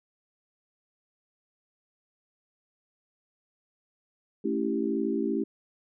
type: chord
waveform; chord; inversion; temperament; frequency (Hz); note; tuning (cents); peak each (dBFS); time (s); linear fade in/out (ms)
sine; A dominant seventh; none; equal; 220 / 277.2 / 329.6 / 392; A3 / C#4 / E4 / G4; 0 / 0 / 0 / 0; -31; 4.44-5.44; 10
effects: none